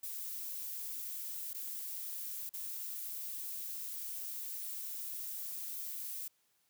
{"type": "noise with dropouts", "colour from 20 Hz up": "violet", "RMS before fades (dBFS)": -42, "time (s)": [0.03, 6.28], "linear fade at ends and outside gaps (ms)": 5, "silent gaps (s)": [[1.533, 1.545], [2.493, 2.537]], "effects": ["white hiss -75 dBFS RMS until 6.69 s", "high-pass 80 Hz 12 dB/octave"]}